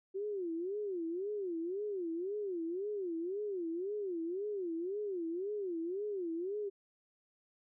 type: tone with vibrato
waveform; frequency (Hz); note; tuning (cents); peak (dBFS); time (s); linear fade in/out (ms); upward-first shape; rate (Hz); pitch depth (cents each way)
sine; 371.2; F#4; +6; -35; 0.14-6.7; 20; sine; 1.9; 220
effects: none